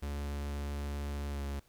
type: tone with pitch glide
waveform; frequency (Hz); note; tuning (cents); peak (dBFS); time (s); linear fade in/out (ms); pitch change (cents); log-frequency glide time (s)
45% pulse; 71.7 to 70.47; D2 to C#2; -41 to +29; -35; 0.02-1.6; 10; -30; 1.29-1.4
effects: pink hiss -67 dBFS RMS until 1.68 s